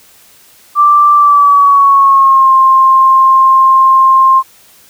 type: tone with pitch glide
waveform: sine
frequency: 1174.7 to 1058.7 Hz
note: D6 to C6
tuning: 0 to +20 cents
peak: -3 dBFS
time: 0.75-4.43 s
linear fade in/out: 50 ms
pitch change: -180 cents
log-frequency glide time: 1.15-2.53 s
effects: white hiss -43 dBFS RMS until 4.89 s